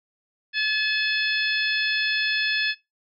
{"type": "harmonic tone", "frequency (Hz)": 860, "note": "A5", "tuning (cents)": -40, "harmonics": [2, 3, 4, 5, 6], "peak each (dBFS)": [-23, -27, -29, -31, -33], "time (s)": [0.53, 2.75], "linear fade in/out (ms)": 50, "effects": ["noise-tail reverb RT60 0.2 s tail -18 dB re dry"]}